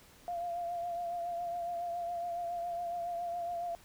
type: tone with vibrato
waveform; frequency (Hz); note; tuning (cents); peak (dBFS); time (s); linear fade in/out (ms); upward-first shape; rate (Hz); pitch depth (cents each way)
sine; 693; F5; -14; -34; 0.28-3.75; 0; triangle; 7.2; 38
effects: pink hiss -59 dBFS RMS until 3.84 s